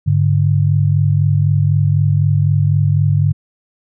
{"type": "tone pair together", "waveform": "sine", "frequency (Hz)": [101.5, 145.46], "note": ["G#2", "D3"], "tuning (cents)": [-39, -16], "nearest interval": "tritone", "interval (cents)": 623, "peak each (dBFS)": -13, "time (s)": [0.06, 3.33], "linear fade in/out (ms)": 20, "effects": []}